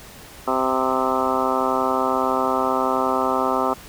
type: harmonic tone with a mistuned harmonic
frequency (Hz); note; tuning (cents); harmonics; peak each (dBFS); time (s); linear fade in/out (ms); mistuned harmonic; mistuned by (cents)
130.4; C3; -5; 2 / 3 / 4 / 5 / 6 / 7 / 8 / 9 / 10; -27 / -27 / -27 / -27 / -27 / -27 / -27 / -27 / -27; 0.47-3.74; 10; 9; +27
effects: pink hiss -42 dBFS RMS until 3.88 s

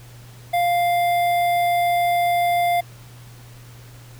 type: tone with notch filter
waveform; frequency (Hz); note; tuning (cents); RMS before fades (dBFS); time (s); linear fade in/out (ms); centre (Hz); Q
square; 698.5; F5; 0; -19; 0.53-2.81; 10; 6300; 0.57
effects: added 120 Hz sine -41 dBFS peak until 4.19 s + pink hiss -48 dBFS RMS until 4.19 s

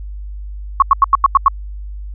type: tone bursts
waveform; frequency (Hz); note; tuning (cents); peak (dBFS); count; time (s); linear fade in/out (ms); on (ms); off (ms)
sine; 1100; C#6; -14; -4; 7; 0.8-1.482; 2; 22; 88
effects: added 50 Hz sine -25 dBFS peak until 2.14 s

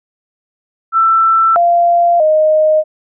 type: tone with pitch steps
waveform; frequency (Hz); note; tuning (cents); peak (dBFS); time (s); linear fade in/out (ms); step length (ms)
sine; 1333 / 691 / 620; E6 / F5 / D#5; +19 / -19 / -6; -7; 0.92-2.84; 50; 640
effects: none

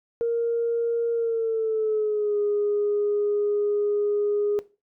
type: tone with pitch glide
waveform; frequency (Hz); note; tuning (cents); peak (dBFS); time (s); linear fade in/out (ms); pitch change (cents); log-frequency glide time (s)
sine; 466.2 to 412.9; A#4 to G#4; 0 to -10; -20; 0.21-4.59; 0; -210; 1.12-2.37
effects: noise-tail reverb RT60 0.3 s tail -18 dB re dry + tanh soft clip ceiling -16 dBFS

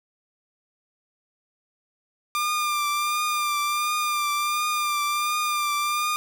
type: tone with vibrato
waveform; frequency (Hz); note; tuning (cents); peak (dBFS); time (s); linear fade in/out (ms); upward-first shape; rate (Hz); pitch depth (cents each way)
sawtooth; 1196; D6; +31; -19; 2.35-6.16; 0; triangle; 1.4; 35
effects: 9-bit

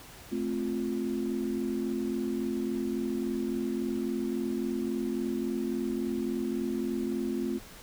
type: chord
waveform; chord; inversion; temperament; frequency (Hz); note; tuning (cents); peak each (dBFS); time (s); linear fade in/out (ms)
sine; F major; first; just; 218.3 / 261.9 / 349.2; A3 / C4 / F4; -13 / +2 / 0; -33; 0.31-7.59; 20
effects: pink hiss -49 dBFS RMS until 7.82 s

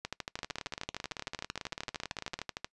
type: two click trains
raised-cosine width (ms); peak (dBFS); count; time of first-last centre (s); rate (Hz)
0.2; -20 / -18; 37 / 35; 0.39-2.39 / 0.05-2.645; 18 / 13.1
effects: noise-tail reverb RT60 0.1 s tail -24 dB re dry + resampled to 24000 Hz

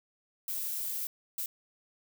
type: noise bursts at uneven times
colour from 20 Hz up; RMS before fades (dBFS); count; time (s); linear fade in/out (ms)
violet; -35; 2; 0.48-1.07 / 1.38-1.46; 2
effects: none

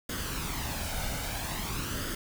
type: noise with flanger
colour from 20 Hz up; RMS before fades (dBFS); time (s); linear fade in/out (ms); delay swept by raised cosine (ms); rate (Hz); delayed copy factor
pink; -34; 0.09-2.15; 5; 0.61 to 1.38; 0.5; +0.55
effects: none

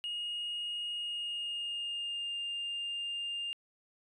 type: tone with pitch glide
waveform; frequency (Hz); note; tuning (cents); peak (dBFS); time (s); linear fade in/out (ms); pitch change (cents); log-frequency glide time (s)
sine; 2867 to 2806; F7 to F7; +45 to +8; -33; 0.04-3.53; 0; -37; 0.94-2.36
effects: tanh soft clip ceiling -32 dBFS

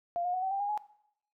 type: tone with pitch steps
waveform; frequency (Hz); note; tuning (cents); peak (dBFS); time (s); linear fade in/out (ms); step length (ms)
sine; 694 / 716.4 / 739.5 / 763.4 / 788 / 813.5 / 839.7; F5 / F5 / F#5 / G5 / G5 / G#5 / G#5; -11 / +44 / -1 / -46 / +9 / -36 / +19; -29; 0.16-0.776; 0; 88
effects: noise-tail reverb RT60 0.7 s tail -18 dB re dry

